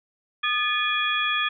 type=tone cluster; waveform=sine; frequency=1222 / 1731 / 2447 / 3350 Hz; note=D#6 / A6 / D#7 / G#7; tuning=-32 / -29 / -29 / +14 cents; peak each=-27 dBFS; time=0.43-1.49 s; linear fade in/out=10 ms; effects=none